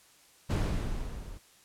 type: noise with level ramp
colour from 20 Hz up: brown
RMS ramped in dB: -24 to -45 dBFS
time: 0.49-1.39 s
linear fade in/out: 20 ms
effects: white hiss -60 dBFS RMS until 1.64 s + low-pass 11000 Hz 12 dB/octave